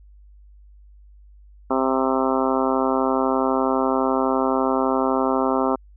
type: harmonic tone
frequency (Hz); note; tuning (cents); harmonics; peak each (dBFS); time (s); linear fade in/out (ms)
131.9; C3; +14; 2 / 3 / 4 / 5 / 6 / 7 / 8 / 9 / 10; -23 / -25 / -26 / -27 / -28 / -28 / -29 / -30 / -30; 1.7-5.76; 10
effects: added 50 Hz sine -45 dBFS peak until 5.96 s